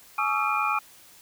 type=tone cluster; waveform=sine; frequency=847 / 1129 / 1257 / 1346 / 2420 Hz; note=G#5 / C#6 / D#6 / E6 / D#7; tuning=+34 / +31 / +17 / +36 / -49 cents; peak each=-29 dBFS; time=0.18-0.79 s; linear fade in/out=5 ms; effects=white hiss -52 dBFS RMS until 1.21 s